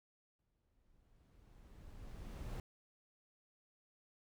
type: noise with exponential growth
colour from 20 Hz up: brown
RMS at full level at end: -42 dBFS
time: 0.39-2.6 s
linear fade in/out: 1 ms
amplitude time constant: 480 ms
effects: none